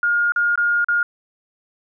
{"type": "tone with dropouts", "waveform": "sine", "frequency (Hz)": 1421, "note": "F6", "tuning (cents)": 30, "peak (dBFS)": -15, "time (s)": [0.03, 1.03], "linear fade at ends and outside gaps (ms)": 2, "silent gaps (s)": [[0.321, 0.361], [0.557, 0.576], [0.845, 0.885]], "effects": []}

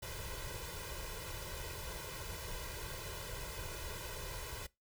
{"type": "noise with comb filter", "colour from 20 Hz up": "pink", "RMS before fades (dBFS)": -44, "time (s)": [0.02, 4.67], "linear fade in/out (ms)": 10, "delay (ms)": 2, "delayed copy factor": 0.9, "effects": ["noise-tail reverb RT60 0.2 s tail -21 dB re dry"]}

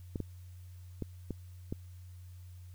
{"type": "clicks", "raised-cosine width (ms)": 3, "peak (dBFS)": -23, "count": 5, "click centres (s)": [0.158, 0.203, 1.023, 1.307, 1.725], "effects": ["added 90 Hz sine -47 dBFS peak until 2.74 s", "white hiss -67 dBFS RMS until 2.74 s"]}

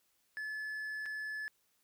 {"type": "tone with dropouts", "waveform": "triangle", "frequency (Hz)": 1724, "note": "A6", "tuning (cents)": -36, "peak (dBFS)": -36, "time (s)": [0.37, 1.48], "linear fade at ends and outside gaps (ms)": 0, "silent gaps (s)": [1.057, 1.061], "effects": ["white hiss -75 dBFS RMS until 1.83 s"]}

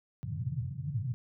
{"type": "band-pass noise", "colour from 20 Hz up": "white", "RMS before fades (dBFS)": -35, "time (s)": [0.23, 1.14], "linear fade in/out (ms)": 0, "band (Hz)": [100, 140], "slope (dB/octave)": 48, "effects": []}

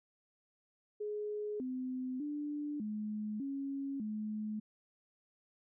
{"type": "tone with pitch steps", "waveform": "sine", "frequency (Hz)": [419.3, 256, 294.4, 212.3, 275.6, 213.8], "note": ["G#4", "C4", "D4", "G#3", "C#4", "A3"], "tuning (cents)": [17, -38, 4, 38, -10, -49], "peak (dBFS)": -36, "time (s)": [1, 4.6], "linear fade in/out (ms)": 10, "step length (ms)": 600, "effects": []}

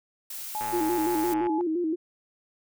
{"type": "noise", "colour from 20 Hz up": "blue", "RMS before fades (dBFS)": -37, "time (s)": [0.3, 1.34], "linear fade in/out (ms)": 5}
{"type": "tone", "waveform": "sine", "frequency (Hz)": 850, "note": "G#5", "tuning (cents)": 40, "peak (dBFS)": -29, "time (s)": [0.55, 1.61], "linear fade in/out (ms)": 0}
{"type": "click train", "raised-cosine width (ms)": 0.5, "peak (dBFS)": -23, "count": 98, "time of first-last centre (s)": [0.61, 1.468], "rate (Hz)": 113}
{"type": "tone with vibrato", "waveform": "sine", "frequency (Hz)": 333.7, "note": "E4", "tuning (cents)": 21, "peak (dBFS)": -24, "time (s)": [0.72, 1.96], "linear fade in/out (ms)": 20, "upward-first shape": "square", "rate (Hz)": 5.8, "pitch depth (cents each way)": 89}
{"effects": []}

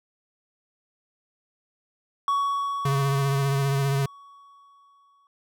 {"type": "tone with exponential decay", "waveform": "triangle", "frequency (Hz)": 1121, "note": "C#6", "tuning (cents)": 19, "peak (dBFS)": -18, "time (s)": [2.28, 5.27], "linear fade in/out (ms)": 1, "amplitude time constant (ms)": 650}
{"type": "tone with vibrato", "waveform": "square", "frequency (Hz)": 138.1, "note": "C#3", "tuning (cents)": -6, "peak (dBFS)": -22, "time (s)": [2.85, 4.06], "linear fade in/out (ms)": 5, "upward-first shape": "triangle", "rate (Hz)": 15, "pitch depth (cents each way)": 34}
{"effects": []}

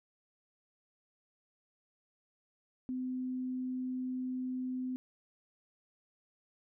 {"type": "tone", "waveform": "sine", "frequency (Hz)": 255.2, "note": "C4", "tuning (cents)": -43, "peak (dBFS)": -34, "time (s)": [2.89, 4.96], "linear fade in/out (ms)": 0, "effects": []}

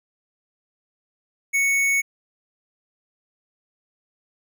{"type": "tone with tanh clipping", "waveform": "sine", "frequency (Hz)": 2217, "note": "C#7", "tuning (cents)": 0, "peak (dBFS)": -19, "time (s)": [1.53, 2.02], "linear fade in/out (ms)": 20, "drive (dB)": 18, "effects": []}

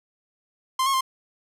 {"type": "tone with pitch steps", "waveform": "45% pulse", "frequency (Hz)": [1045, 1089, 1052], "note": ["C6", "C#6", "C6"], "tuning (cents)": [-2, -31, 9], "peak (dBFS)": -20, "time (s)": [0.79, 1.009], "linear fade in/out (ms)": 5, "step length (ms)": 73, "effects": ["resampled to 32000 Hz"]}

